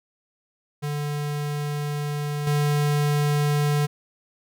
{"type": "tone with level steps", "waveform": "square", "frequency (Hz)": 146.83, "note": "D3", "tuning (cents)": 0, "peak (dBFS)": [-26, -20], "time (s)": [0.82, 3.87], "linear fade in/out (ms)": 20, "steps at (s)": 2.47, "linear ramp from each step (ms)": 2, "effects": []}